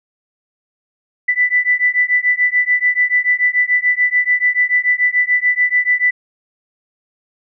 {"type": "beating tone pair", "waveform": "sine", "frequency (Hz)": [1981, 1987.9], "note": ["B6", "B6"], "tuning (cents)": [5, 11], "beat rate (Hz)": 6.9, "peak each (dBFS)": -15, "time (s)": [1.28, 6.11], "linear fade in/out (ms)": 10, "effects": []}